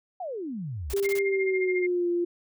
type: exponential sweep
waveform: sine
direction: down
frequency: 774 to 58 Hz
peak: -31 dBFS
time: 0.2-0.94 s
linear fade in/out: 5 ms
type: noise bursts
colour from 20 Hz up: white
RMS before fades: -38 dBFS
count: 5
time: 0.9-1.189 s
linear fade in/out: 0 ms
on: 37 ms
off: 26 ms
type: tone with pitch glide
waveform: sine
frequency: 397 to 347.6 Hz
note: G4 to F4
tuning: +22 to -8 cents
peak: -23 dBFS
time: 0.93-2.25 s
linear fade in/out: 10 ms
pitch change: -230 cents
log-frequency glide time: 1.19-2.09 s
type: tone with tremolo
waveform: sine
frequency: 2117 Hz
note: C7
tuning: 20 cents sharp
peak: -27 dBFS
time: 1.04-1.87 s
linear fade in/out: 10 ms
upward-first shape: sine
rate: 14 Hz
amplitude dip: 80%
effects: none